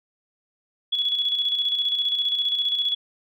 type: tone with tremolo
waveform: sine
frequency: 3380 Hz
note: G#7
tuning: 30 cents sharp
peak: -19 dBFS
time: 0.92-2.95 s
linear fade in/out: 10 ms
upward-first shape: square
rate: 15 Hz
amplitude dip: 45%
effects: none